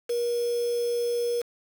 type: tone with quantisation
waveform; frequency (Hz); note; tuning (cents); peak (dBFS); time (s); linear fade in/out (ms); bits
sine; 477.2; A#4; +41; -24; 0.09-1.42; 10; 6
effects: none